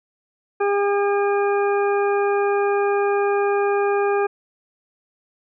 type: harmonic tone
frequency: 404 Hz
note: G#4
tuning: 48 cents flat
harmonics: 1 / 2 / 3 / 4 / 6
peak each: -18 / -24 / -28 / -30 / -34 dBFS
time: 0.6-4.27 s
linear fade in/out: 10 ms
effects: none